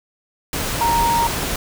sine tone in noise, 932.3 Hz, A#5, in tune, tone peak -15 dBFS, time 0.81-1.27 s, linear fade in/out 2 ms, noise pink, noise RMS -23 dBFS, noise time 0.53-1.56 s, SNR +5 dB, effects none

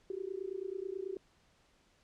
sine tone with amplitude modulation, 382.3 Hz, G4, 43 cents flat, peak -33 dBFS, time 0.1-1.17 s, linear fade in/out 2 ms, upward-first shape sine, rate 29.2 Hz, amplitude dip 95%, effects pink hiss -69 dBFS RMS until 2.03 s + low-pass 7000 Hz 12 dB/octave

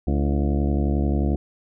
harmonic tone with a mistuned harmonic, 71.3 Hz, C#2, 49 cents sharp, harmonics 1 / 2 / 3 / 4 / 5 / 6 / 7 / 8 / 9 / 10, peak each -21 / -27 / -26 / -29 / -30 / -37 / -37 / -39 / -40 / -38 dBFS, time 0.07-1.36 s, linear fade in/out 5 ms, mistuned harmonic 5, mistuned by -84 cents, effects none

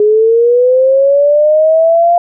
sine linear sweep, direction up, 415.3 to 698.5 Hz, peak -5 dBFS, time 0-2.18 s, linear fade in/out 2 ms, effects none

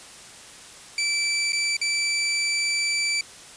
20% pulse tone with dropouts, 2325 Hz, D7, 18 cents flat, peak -17 dBFS, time 0.98-3.21 s, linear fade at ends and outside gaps 2 ms, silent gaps 1.522-1.53 / 1.768-1.814 s, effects white hiss -44 dBFS RMS until 3.56 s + resampled to 22050 Hz

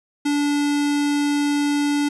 square tone with notch filter, 289.7 Hz, D4, 24 cents flat, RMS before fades -20 dBFS, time 0.25-2.09 s, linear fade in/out 10 ms, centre 1100 Hz, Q 1.9, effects resampled to 24000 Hz + 9-bit

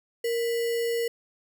sine tone with sample-and-hold, 466.2 Hz, A#4, in tune, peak -24 dBFS, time 0.24-1.08 s, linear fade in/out 5 ms, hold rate 2450 Hz, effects none

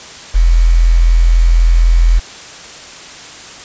sine tone with quantisation, 42 Hz, E1, 33 cents sharp, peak -5 dBFS, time 0.34-2.2 s, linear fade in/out 20 ms, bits 5, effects white hiss -32 dBFS RMS until 3.64 s + resampled to 16000 Hz

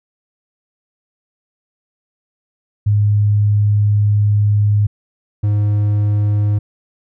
sine / triangle tone pair in turn, 103.83 / 103.83 Hz, G#2 / G#2, 0 / 0 cents, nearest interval unison, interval 0 cents, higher neither, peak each -10 dBFS, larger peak neither, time 2.86-4.87 / 5.43-6.59 s, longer first, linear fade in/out 10 ms, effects none

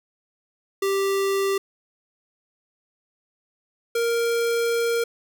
square tone pair in turn, 392 / 466.4 Hz, G4 / A#4, 0 / +1 cents, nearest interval minor third, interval 301 cents, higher second, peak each -21 dBFS, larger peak neither, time 0.82-1.58 / 3.95-5.04 s, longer second, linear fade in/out 5 ms, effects none

